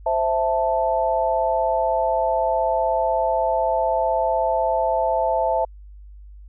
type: chord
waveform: sine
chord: A minor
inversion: first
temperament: equal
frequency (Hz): 523.3 / 659.3 / 880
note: C5 / E5 / A5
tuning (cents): 0 / 0 / 0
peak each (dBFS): -24 / -21 / -22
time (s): 0.06-5.65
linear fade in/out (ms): 5
effects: added 50 Hz sine -39 dBFS peak until 6.48 s